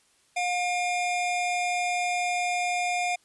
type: tone pair together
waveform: square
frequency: 714.1 / 2402 Hz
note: F5 / D7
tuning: +38 / +38 cents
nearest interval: octave + major sixth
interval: 2100 cents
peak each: -27 / -31 dBFS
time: 0.36-3.16 s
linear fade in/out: 10 ms
effects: white hiss -64 dBFS RMS until 3.24 s + resampled to 24000 Hz